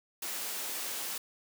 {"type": "high-pass noise", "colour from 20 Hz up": "white", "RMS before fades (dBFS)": -37, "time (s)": [0.22, 1.18], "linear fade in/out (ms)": 5, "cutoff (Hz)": 270, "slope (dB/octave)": 12, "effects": []}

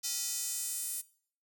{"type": "tone with high-pass filter sweep", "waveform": "square", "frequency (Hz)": 277.2, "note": "C#4", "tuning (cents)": 0, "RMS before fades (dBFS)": -36, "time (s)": [0.03, 1.02], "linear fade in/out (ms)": 20, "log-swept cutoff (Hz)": [5700, 9500], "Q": 1.9, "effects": ["noise-tail reverb RT60 0.5 s tail -19 dB re dry"]}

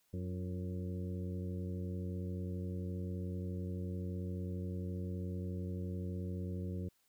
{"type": "harmonic tone with a mistuned harmonic", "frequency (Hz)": 91.5, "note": "F#2", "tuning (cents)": -19, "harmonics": [1, 2, 3, 4, 5, 6], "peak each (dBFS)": [-39, -42, -50, -49, -51, -56], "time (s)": [0.13, 6.89], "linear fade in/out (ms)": 10, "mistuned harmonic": 4, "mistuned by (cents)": -60, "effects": ["white hiss -75 dBFS RMS until 7.08 s"]}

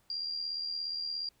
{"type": "tone with amplitude modulation", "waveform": "sine", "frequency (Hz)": 4771, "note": "D8", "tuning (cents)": 26, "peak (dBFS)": -31, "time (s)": [0.1, 1.29], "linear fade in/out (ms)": 2, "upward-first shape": "sine", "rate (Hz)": 77.1, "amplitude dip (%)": 55, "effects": ["pink hiss -70 dBFS RMS until 1.4 s"]}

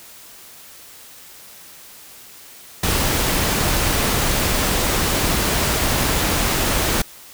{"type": "noise", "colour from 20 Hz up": "pink", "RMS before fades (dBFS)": -19, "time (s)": [2.83, 7.02], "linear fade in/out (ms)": 5, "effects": ["white hiss -42 dBFS RMS until 7.33 s"]}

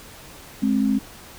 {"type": "tone pair together", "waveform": "sine", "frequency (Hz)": [210.7, 265], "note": ["G#3", "C4"], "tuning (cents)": [25, 22], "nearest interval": "major third", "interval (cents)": 397, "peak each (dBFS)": -20, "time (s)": [0.62, 0.99], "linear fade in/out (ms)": 10, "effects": ["pink hiss -43 dBFS RMS until 1.38 s"]}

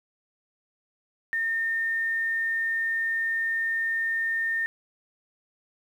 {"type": "tone with quantisation", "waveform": "sine", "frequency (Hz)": 1820, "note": "A#6", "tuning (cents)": -42, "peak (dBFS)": -24, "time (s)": [1.33, 4.66], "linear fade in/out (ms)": 0, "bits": 9, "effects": []}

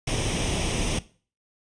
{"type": "noise with comb filter", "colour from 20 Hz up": "pink", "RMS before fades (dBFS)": -26, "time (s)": [0.07, 0.99], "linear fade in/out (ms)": 5, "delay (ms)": 0.34, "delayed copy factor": 0.65, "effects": ["noise-tail reverb RT60 0.4 s tail -18 dB re dry", "resampled to 22050 Hz"]}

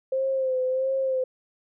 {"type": "tone with vibrato", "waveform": "sine", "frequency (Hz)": 523, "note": "C5", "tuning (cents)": -1, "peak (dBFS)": -22, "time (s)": [0.12, 1.24], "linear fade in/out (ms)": 5, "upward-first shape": "sine", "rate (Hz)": 1.5, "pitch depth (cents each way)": 40, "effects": []}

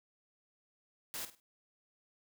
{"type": "noise with echo", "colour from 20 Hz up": "white", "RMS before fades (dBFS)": -41, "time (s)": [1.14, 1.25], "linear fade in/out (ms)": 0, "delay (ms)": 50, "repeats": 3, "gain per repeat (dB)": -11, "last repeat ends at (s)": 1.4, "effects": []}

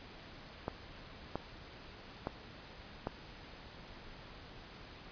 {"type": "clicks", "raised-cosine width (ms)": 1, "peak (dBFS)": -21, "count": 4, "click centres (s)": [0.681, 1.356, 2.271, 3.071], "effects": ["pink hiss -52 dBFS RMS until 5.11 s", "resampled to 11025 Hz"]}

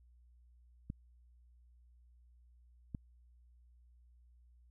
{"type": "clicks", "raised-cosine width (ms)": 5, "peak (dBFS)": -28, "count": 2, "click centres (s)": [0.901, 2.948], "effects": ["added 60 Hz sine -61 dBFS peak until 4.7 s"]}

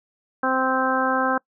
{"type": "harmonic tone", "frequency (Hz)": 260.8, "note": "C4", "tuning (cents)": -5, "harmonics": [1, 2, 3, 4, 5, 6], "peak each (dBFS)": [-26, -26, -26, -26, -26, -26], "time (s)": [0.43, 1.38], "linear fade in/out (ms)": 5, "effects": ["noise-tail reverb RT60 0.1 s tail -25 dB re dry"]}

